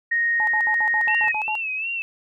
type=tone; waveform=sine; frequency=1864.7 Hz; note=A#6; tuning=in tune; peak=-18 dBFS; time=0.11-1.32 s; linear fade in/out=10 ms
type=tone bursts; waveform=sine; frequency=860 Hz; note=A5; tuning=40 cents flat; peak=-24 dBFS; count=9; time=0.4-1.553 s; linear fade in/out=0 ms; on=73 ms; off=62 ms
type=tone with vibrato; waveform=sine; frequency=2637 Hz; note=E7; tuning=in tune; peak=-24 dBFS; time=1.08-2.02 s; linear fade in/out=0 ms; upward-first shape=sine; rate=2.7 Hz; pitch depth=82 cents each way
type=clicks; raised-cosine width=0.5 ms; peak=-25 dBFS; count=2; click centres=1.242 / 1.274 s
effects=none